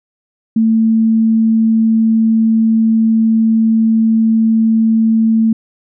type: tone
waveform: sine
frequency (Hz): 223.4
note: A3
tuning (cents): +27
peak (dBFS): -8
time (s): 0.56-5.53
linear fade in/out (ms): 5
effects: none